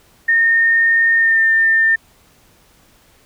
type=tone with pitch glide; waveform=sine; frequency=1831 to 1801.6 Hz; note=A#6 to A6; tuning=-32 to +40 cents; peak=-10 dBFS; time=0.28-1.96 s; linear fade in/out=10 ms; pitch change=-28 cents; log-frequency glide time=1.17-1.4 s; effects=pink hiss -52 dBFS RMS until 3.25 s